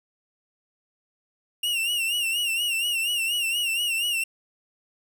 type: tone with vibrato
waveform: 45% pulse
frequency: 2794 Hz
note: F7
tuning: in tune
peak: -23 dBFS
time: 1.63-4.24 s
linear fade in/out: 5 ms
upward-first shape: sine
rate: 4.2 Hz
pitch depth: 84 cents each way
effects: none